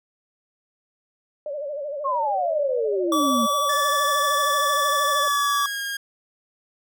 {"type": "tone with vibrato", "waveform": "sine", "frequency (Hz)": 579, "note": "D5", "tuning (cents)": -25, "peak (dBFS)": -27, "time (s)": [1.46, 5.28], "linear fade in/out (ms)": 2, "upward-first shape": "sine", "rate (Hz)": 13, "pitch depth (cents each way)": 93}
{"type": "exponential sweep", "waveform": "sine", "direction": "down", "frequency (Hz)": [1108.7, 219.4], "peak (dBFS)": -21, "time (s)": [2.04, 3.47], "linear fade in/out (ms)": 20}
{"type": "tone", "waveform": "square", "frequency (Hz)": 1149, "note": "D6", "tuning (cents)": -38, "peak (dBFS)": -21, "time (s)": [3.12, 5.66], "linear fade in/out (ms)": 2}
{"type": "tone with pitch glide", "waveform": "sawtooth", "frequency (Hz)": [1739, 1622.5], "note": ["A6", "G#6"], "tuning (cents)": [-21, -41], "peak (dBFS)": -23, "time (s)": [3.69, 5.97], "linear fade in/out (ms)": 5, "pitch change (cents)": -120, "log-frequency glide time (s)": [5.11, 5.81]}
{"effects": []}